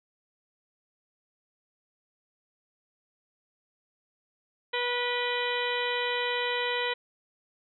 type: harmonic tone with a mistuned harmonic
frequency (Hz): 487.5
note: B4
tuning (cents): -23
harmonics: 1 / 2 / 3 / 4 / 5 / 6 / 7 / 8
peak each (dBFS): -32 / -34 / -38 / -33 / -37 / -36 / -41 / -37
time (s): 4.73-6.94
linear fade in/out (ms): 10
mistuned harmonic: 6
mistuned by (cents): +75
effects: none